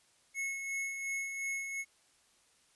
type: tone with tremolo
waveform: square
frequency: 2186 Hz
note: C#7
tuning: 25 cents flat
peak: -34 dBFS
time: 0.34-1.85 s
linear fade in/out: 50 ms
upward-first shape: sine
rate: 2.8 Hz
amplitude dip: 45%
effects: white hiss -68 dBFS RMS until 2.75 s + resampled to 24000 Hz